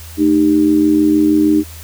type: tone with amplitude modulation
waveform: sine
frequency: 306.4 Hz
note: D#4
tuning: 27 cents flat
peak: -5 dBFS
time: 0.17-1.64 s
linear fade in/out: 50 ms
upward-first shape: sine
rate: 86.4 Hz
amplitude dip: 75%
effects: added 81 Hz sine -32 dBFS peak until 1.83 s + white hiss -37 dBFS RMS until 1.83 s